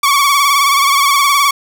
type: tone with vibrato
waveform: sawtooth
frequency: 1124 Hz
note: C#6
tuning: 24 cents sharp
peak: -5 dBFS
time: 0.03-1.51 s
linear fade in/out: 5 ms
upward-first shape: sine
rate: 19 Hz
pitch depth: 60 cents each way
effects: none